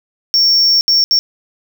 triangle tone bursts at uneven times, 5480 Hz, F8, 34 cents flat, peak -7 dBFS, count 3, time 0.34-0.81 / 0.88-1.04 / 1.11-1.19 s, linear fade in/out 0 ms, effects 8-bit

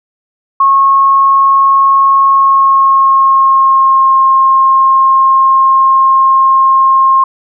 sine tone with pitch glide, 1090 to 1067 Hz, C#6 to C6, -29 to +34 cents, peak -4 dBFS, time 0.6-7.24 s, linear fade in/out 5 ms, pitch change -37 cents, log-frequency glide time 2.3-4.17 s, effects none

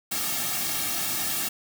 white noise with comb filter, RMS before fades -28 dBFS, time 0.11-1.49 s, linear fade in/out 10 ms, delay 2 ms, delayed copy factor -0.95, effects none

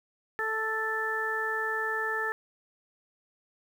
harmonic tone, 440 Hz, A4, in tune, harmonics 1 / 2 / 3 / 4, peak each -35 / -37 / -35 / -30 dBFS, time 0.39-2.32 s, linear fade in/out 0 ms, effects 9-bit

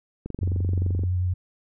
click train, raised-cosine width 3 ms, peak -19 dBFS, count 19, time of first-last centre 0.26-1.036 s, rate 23.2 Hz
sine tone with vibrato, 90.5 Hz, F#2, 38 cents flat, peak -21 dBFS, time 0.41-1.34 s, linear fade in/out 10 ms, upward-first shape sine, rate 10 Hz, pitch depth 19 cents each way
effects none

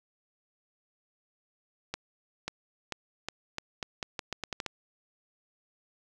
accelerating click train, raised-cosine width 0.2 ms, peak -16 dBFS, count 13, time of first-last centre 1.94-4.663 s, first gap 540 ms, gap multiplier 0.82, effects none

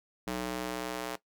square tone with high-pass filter sweep, 61.74 Hz, B1, in tune, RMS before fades -36 dBFS, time 0.27-1.16 s, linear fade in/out 5 ms, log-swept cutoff 230 to 460 Hz, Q 0.86, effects noise-tail reverb RT60 0.1 s tail -17 dB re dry

